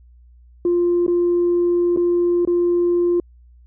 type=tone with dropouts; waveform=sine; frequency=349.2 Hz; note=F4; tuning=in tune; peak=-13 dBFS; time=0.65-3.2 s; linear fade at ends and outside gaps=2 ms; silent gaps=1.065-1.079 / 1.963-1.972 / 2.451-2.474 s; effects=tanh soft clip ceiling -11 dBFS + added 60 Hz sine -45 dBFS peak until 3.66 s